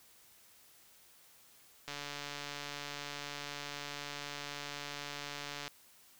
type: click train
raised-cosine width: 0.2 ms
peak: -24 dBFS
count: 548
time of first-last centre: 1.88-5.679 s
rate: 144 Hz
effects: white hiss -62 dBFS RMS until 6.19 s